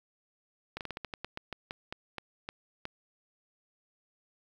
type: slowing click train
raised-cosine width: 0.3 ms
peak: -21 dBFS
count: 15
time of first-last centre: 0.77-2.854 s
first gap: 38 ms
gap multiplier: 1.19
effects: 9-bit